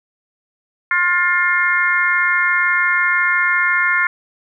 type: harmonic tone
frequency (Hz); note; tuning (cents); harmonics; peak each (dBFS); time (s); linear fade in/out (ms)
354.2; F4; +24; 3 / 4 / 5 / 6; -22 / -18 / -18 / -18; 0.91-4.07; 2
effects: none